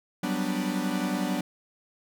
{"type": "chord", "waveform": "45% pulse", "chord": "G major seventh", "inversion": "third", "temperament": "equal", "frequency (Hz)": [185, 196, 246.9, 293.7], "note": ["F#3", "G3", "B3", "D4"], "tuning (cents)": [0, 0, 0, 0], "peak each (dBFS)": -32, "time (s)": [0.23, 1.41], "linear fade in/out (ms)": 5, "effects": []}